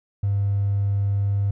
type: tone with hard clipping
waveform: triangle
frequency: 100.1 Hz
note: G2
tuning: 37 cents sharp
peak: -19 dBFS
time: 0.23-1.51 s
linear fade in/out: 5 ms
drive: 3 dB
effects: none